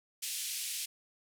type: band-pass noise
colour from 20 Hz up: white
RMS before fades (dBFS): -38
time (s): 0.22-0.86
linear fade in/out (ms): 10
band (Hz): 2400 to 12000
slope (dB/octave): 24
effects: none